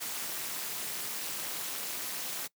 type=noise with amplitude modulation; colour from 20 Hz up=white; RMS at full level=-33 dBFS; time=0-2.48 s; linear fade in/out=20 ms; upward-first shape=sine; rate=259 Hz; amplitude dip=90%; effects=noise-tail reverb RT60 0.1 s tail -22 dB re dry + high-pass 150 Hz 12 dB/octave